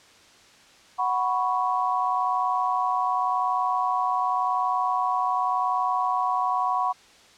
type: chord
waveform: sine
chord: F# suspended fourth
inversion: none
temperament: equal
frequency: 740 / 987.8 / 1108.7 Hz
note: F#5 / B5 / C#6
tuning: 0 / 0 / 0 cents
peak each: -26 dBFS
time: 0.98-6.93 s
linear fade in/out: 20 ms
effects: white hiss -53 dBFS RMS until 7.37 s + low-pass 6000 Hz 12 dB/octave